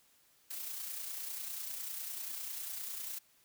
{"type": "noise with amplitude modulation", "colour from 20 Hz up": "blue", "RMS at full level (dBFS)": -40, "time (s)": [0.5, 3.19], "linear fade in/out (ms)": 10, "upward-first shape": "sine", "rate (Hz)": 30, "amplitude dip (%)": 40, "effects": ["white hiss -68 dBFS RMS until 3.44 s"]}